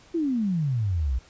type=exponential sweep; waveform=sine; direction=down; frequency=349.2 to 58.27 Hz; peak=-22 dBFS; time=0.14-1.19 s; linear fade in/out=10 ms; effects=pink hiss -54 dBFS RMS until 1.29 s + resampled to 16000 Hz